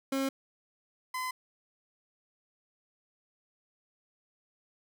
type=tone pair in turn; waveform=30% pulse; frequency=270.1 / 1019.8 Hz; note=C#4 / C6; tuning=-45 / -45 cents; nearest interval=octave + major seventh; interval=2300 cents; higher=second; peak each=-26 / -30 dBFS; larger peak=first; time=0.12-0.29 / 1.14-1.31 s; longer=neither; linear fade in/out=5 ms; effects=none